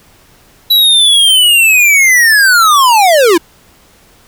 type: linear sweep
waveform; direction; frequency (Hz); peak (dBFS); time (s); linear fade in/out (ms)
square; down; 3951 to 311.1; -5; 0.7-3.38; 10
effects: pink hiss -45 dBFS RMS until 4.27 s